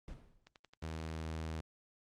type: noise with exponential decay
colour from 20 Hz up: brown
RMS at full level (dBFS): -44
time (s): 0.08-0.54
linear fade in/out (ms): 1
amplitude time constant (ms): 99
type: click train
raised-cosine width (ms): 0.2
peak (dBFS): -38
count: 8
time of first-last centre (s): 0.47-1.089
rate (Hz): 11.3
type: tone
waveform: sawtooth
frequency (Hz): 79.9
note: D#2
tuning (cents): +47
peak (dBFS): -35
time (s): 0.82-1.61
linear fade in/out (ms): 10
effects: low-pass 8000 Hz 12 dB/octave + Opus 48 kbps